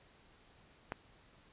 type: click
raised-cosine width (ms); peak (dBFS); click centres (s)
0.5; -22; 0.921
effects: pink hiss -64 dBFS RMS until 1.52 s + resampled to 8000 Hz